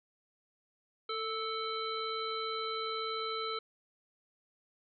harmonic tone with a mistuned harmonic, 445.5 Hz, A4, 22 cents sharp, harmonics 1 / 3 / 5 / 7 / 9, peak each -39 / -37 / -46 / -46 / -41 dBFS, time 1.09-3.59 s, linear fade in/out 5 ms, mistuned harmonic 3, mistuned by -31 cents, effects none

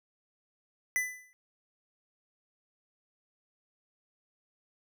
square tone with exponential decay, 2000 Hz, B6, 21 cents sharp, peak -25 dBFS, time 0.96-1.33 s, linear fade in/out 0 ms, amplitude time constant 80 ms, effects none

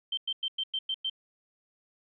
sine tone bursts, 3125 Hz, G7, 6 cents flat, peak -28 dBFS, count 7, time 0.12-1.098 s, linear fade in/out 5 ms, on 54 ms, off 100 ms, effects none

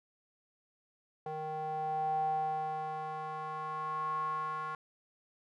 square tone with band-pass filter sweep, 155.56 Hz, D#3, in tune, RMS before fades -36 dBFS, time 1.26-4.75 s, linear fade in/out 2 ms, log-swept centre 660 to 1200 Hz, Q 9.4, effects none

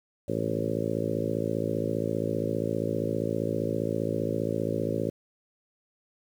harmonic tone with a mistuned harmonic, 55.1 Hz, A1, 3 cents sharp, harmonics 2 / 3 / 4 / 5 / 6 / 7 / 8 / 9 / 10, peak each -35 / -35 / -35 / -35 / -35 / -35 / -35 / -35 / -35 dBFS, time 0.28-5.1 s, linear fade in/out 5 ms, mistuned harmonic 2, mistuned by -26 cents, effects 9-bit

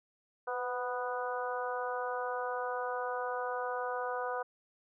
harmonic tone with a mistuned harmonic, 246.9 Hz, B3, in tune, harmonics 2 / 3 / 4 / 5 / 6, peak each -37 / -39 / -40 / -41 / -42 dBFS, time 0.47-4.43 s, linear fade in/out 10 ms, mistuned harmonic 2, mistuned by +23 cents, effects none

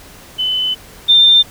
sine tone pair in turn, 3022 / 3594 Hz, F#7 / A7, +36 / +36 cents, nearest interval minor third, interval 300 cents, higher second, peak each -14 / -5 dBFS, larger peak second, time 0.38-0.75 / 1.08-1.43 s, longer first, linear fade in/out 20 ms, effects pink hiss -39 dBFS RMS until 1.5 s

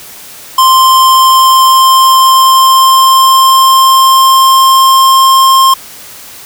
square tone with pitch glide, 1046.5 to 1061.1 Hz, C6 to C6, 0 to +24 cents, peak -3 dBFS, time 0.58-5.74 s, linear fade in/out 5 ms, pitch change +24 cents, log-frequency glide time 0.82-5.34 s, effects white hiss -30 dBFS RMS until 6.45 s

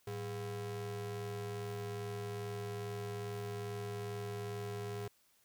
square ring-modulated tone, 150.1 Hz, D3, 38 cents sharp, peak -37 dBFS, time 0.07-5.08 s, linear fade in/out 5 ms, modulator 259 Hz, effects white hiss -71 dBFS RMS until 5.44 s

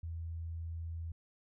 sine tone, 82.7 Hz, E2, 6 cents sharp, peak -38 dBFS, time 0.03-1.12 s, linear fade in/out 5 ms, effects none

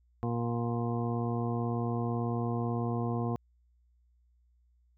harmonic tone with a mistuned harmonic, 118.1 Hz, A#2, 23 cents sharp, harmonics 1 / 2 / 3 / 4 / 6 / 7 / 8 / 9, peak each -32 / -34 / -39 / -39 / -40 / -47 / -49 / -43 dBFS, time 0.23-3.36 s, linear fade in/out 0 ms, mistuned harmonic 9, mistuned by -20 cents, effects added 60 Hz sine -64 dBFS peak until 4.97 s

